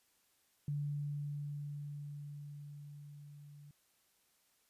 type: tone with level ramp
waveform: sine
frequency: 145.3 Hz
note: D3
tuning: 18 cents flat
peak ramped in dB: -34 to -53 dBFS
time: 0.68-3.71 s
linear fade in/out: 2 ms
effects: white hiss -74 dBFS RMS until 4.69 s + resampled to 32000 Hz